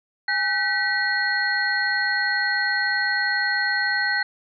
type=tone cluster; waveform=sine; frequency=823 / 1525 / 1937 / 4253 Hz; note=G#5 / G6 / B6 / C8; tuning=-16 / -48 / -34 / +27 cents; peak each=-30 / -24 / -23 / -29 dBFS; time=0.28-4.23 s; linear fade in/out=5 ms; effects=none